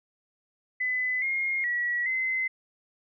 sine tone with pitch steps, 2010 / 2138 / 1929 / 2053 Hz, B6 / C7 / B6 / C7, +30 / +37 / -41 / -33 cents, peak -25 dBFS, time 0.8-2.48 s, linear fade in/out 10 ms, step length 420 ms, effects none

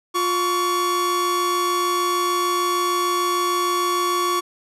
45% pulse tone pair together, 352.8 / 1125 Hz, F4 / C#6, +18 / +25 cents, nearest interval octave + minor sixth, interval 2007 cents, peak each -24 / -20 dBFS, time 0.14-4.41 s, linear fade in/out 20 ms, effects resampled to 32000 Hz

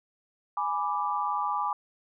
sine chord, G# diminished, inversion none, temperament equal, 830.6 / 987.8 / 1174.7 Hz, G#5 / B5 / D6, 0 / 0 / 0 cents, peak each -31 / -31 / -30 dBFS, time 0.57-1.73 s, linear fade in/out 2 ms, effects none

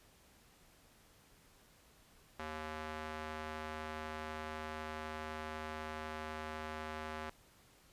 square tone with band-pass filter, 78 Hz, D#2, 5 cents sharp, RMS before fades -44 dBFS, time 2.39-7.3 s, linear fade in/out 5 ms, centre 1300 Hz, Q 0.77, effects pink hiss -65 dBFS RMS until 7.92 s + resampled to 32000 Hz

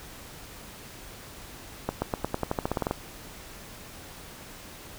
accelerating click train, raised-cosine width 1 ms, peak -12 dBFS, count 14, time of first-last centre 1.89-2.911 s, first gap 130 ms, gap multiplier 0.91, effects pink hiss -45 dBFS RMS until 4.98 s

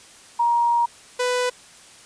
sine / sawtooth tone pair in turn, 944 / 496.9 Hz, A#5 / B4, +22 / +11 cents, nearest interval major seventh, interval 1111 cents, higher first, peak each -16 dBFS, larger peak neither, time 0.39-0.86 / 1.19-1.5 s, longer first, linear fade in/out 10 ms, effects white hiss -47 dBFS RMS until 2.05 s + resampled to 22050 Hz

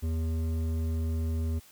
sine tone with hard clipping, 80.7 Hz, E2, 36 cents flat, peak -29 dBFS, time 0.02-1.6 s, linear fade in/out 20 ms, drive 10 dB, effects white hiss -56 dBFS RMS until 1.71 s

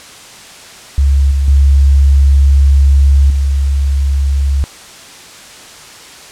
sine tone with level steps, 69.3 Hz, C#2, in tune, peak -6 / -9 / -4 / -9 dBFS, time 0.98-4.64 s, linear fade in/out 0 ms, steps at 1.31 / 1.48 / 3.3 s, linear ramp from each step 2 ms, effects white hiss -34 dBFS RMS until 6.31 s + low-pass 8000 Hz 12 dB/octave

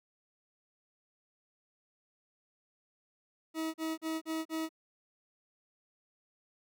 40% pulse tone bursts, 320 Hz, D#4, 49 cents sharp, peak -32 dBFS, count 5, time 3.54-4.692 s, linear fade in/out 50 ms, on 200 ms, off 38 ms, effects none

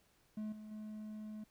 triangle tone with level steps, 214.2 Hz, A3, 46 cents flat, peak -37 / -46 / -42 dBFS, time 0.37-1.44 s, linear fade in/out 5 ms, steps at 0.52 / 0.71 s, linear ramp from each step 5 ms, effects pink hiss -72 dBFS RMS until 1.5 s

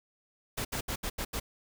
pink noise bursts at uneven times, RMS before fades -34 dBFS, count 6, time 0.57-0.65 / 0.72-0.81 / 0.88-0.96 / 1.03-1.1 / 1.18-1.25 / 1.33-1.4 s, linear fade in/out 10 ms, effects none

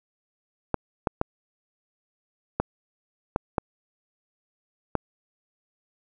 clicks, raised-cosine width 1 ms, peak -8 dBFS, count 7, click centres 0.743 / 1.072 / 1.214 / 2.6 / 3.361 / 3.582 / 4.953 s, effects none

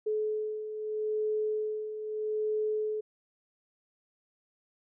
sine beating tone pair, 428.3 / 429.09 Hz, A4 / A4, -47 / -43 cents, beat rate 0.79 Hz, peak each -37 / -30 dBFS, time 0.06-3.01 s, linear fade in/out 10 ms, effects none

